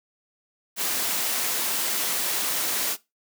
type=noise; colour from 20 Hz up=white; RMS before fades=-26 dBFS; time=0.76-2.97 s; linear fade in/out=50 ms; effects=noise-tail reverb RT60 0.2 s tail -18 dB re dry + high-pass 200 Hz 12 dB/octave